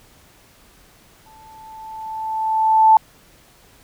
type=tone with exponential growth; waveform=sine; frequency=879 Hz; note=A5; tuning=2 cents flat; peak=-6 dBFS; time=1.26-2.97 s; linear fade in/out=2 ms; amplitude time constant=370 ms; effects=pink hiss -51 dBFS RMS until 3.83 s

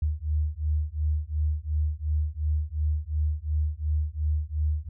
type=beating tone pair; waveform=sine; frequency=74.8 / 77.6 Hz; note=D2 / D#2; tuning=+32 / -4 cents; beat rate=2.8 Hz; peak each=-27 dBFS; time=0.02-4.89 s; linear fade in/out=5 ms; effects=none

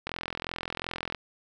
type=click train; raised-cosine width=0.3 ms; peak=-16 dBFS; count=47; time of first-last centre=0.07-1.147 s; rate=42.7 Hz; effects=none

